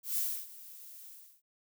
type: noise with ADSR envelope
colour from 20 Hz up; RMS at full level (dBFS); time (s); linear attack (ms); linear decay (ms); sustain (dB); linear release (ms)
violet; -31; 0.03-1.42; 140; 290; -19; 330
effects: none